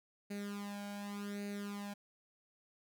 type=tone with flanger; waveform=sawtooth; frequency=203.1 Hz; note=G#3; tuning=38 cents flat; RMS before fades=-43 dBFS; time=0.3-1.94 s; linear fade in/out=10 ms; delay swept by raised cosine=0.45 to 1.31 ms; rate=0.87 Hz; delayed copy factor=+0.8; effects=none